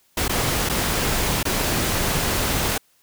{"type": "noise with dropouts", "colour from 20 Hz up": "pink", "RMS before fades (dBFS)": -22, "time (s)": [0.17, 2.78], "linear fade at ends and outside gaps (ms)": 5, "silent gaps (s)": [[0.281, 0.293], [0.69, 0.696], [1.43, 1.452]], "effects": ["white hiss -61 dBFS RMS until 3.02 s"]}